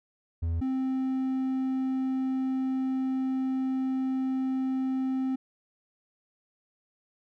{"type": "tone pair in turn", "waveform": "triangle", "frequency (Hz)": [83.3, 262.2], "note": ["E2", "C4"], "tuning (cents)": [19, 4], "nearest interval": "octave + minor sixth", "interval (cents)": 1985, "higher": "second", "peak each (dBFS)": -24, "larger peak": "neither", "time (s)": [[0.42, 0.61], [0.61, 5.36]], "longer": "second", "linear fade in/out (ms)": 10, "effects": []}